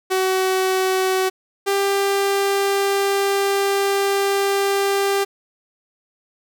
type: tone pair in turn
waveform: sawtooth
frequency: 376.4 / 396.3 Hz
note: F#4 / G4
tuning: +30 / +19 cents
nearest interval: minor second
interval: 89 cents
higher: second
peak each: -13 dBFS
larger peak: neither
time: 0.1-1.3 / 1.66-5.25 s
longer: second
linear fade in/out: 20 ms
effects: none